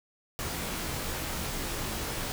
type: noise with comb filter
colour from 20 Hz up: pink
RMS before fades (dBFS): -34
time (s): 0.39-2.32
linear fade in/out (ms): 0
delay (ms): 20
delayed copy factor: -0.65
effects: none